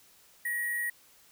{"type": "tone with sample-and-hold", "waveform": "sine", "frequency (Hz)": 1900, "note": "A#6", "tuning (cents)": 33, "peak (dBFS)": -29, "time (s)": [0.45, 0.9], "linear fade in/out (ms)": 5, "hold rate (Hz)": 11025, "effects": ["white hiss -60 dBFS RMS until 1.31 s"]}